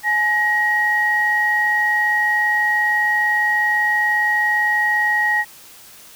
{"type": "tone pair together", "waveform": "sine", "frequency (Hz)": [845, 1892.6], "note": ["G#5", "A#6"], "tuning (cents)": [30, 26], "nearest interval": "octave + major second", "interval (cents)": 1396, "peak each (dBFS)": [-21, -15], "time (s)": [0.03, 5.45], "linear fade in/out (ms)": 50, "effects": ["tanh soft clip ceiling -7 dBFS", "white hiss -43 dBFS RMS until 6.15 s"]}